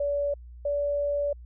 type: tone pair in turn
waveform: sine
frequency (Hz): 573 / 575.9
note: D5 / D5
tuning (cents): -43 / -34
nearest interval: unison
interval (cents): 9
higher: second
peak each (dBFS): -24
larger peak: neither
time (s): 0-0.34 / 0.65-1.33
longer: second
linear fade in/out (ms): 5
effects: added 60 Hz sine -42 dBFS peak until 1.45 s